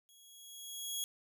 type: tone with level ramp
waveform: 15% pulse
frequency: 3322 Hz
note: G#7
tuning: in tune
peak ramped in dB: -54 to -27 dBFS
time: 0.09-1.04 s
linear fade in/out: 0 ms
effects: none